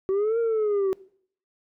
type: linear two-way sweep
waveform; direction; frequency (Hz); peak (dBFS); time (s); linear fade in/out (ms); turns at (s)
sine; up then down; 376.1 to 467.6 to 376.1; -18; 0.09-0.93; 0; 0.39
effects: noise-tail reverb RT60 0.6 s tail -23 dB re dry + tanh soft clip ceiling -20 dBFS